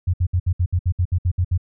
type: tone bursts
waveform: sine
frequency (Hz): 89.2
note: F2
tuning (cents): +37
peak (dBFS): -15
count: 12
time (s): 0.07-1.578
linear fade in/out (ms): 10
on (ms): 67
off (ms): 64
effects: none